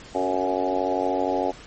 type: harmonic tone with a mistuned harmonic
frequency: 93 Hz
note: F#2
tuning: 9 cents sharp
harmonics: 3 / 4 / 5 / 6 / 7 / 8 / 9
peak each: -29 / -29 / -29 / -29 / -29 / -29 / -29 dBFS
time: 0.14-1.52 s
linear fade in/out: 20 ms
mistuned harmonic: 5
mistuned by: -17 cents
effects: pink hiss -44 dBFS RMS until 1.66 s + MP3 32 kbps